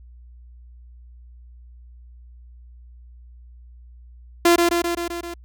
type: tone with echo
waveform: sawtooth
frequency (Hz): 343.4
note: F4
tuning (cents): -29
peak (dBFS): -8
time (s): 4.45-4.56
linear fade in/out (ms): 5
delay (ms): 130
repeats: 6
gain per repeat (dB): -3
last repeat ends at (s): 5.34
effects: added 60 Hz sine -42 dBFS peak until 5.44 s